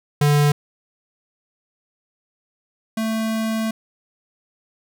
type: tone pair in turn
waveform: square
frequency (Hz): 146.3 / 221.8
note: D3 / A3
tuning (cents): -6 / +14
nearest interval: perfect fifth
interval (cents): 720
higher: second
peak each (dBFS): -14 / -21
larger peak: first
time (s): 0.21-0.52 / 2.97-3.71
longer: second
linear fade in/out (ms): 5
effects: none